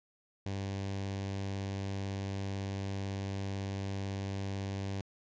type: tone with notch filter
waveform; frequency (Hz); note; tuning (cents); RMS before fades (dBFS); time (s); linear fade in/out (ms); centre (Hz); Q
sawtooth; 98; G2; 0; -37; 0.46-5.01; 0; 1300; 2
effects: resampled to 16000 Hz